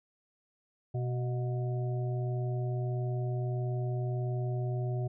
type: harmonic tone with a mistuned harmonic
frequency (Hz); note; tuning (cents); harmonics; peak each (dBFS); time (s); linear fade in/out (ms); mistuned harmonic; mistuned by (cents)
124.5; B2; +14; 1 / 3 / 5 / 6; -30 / -40 / -44 / -46; 0.94-5.08; 10; 6; -54
effects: none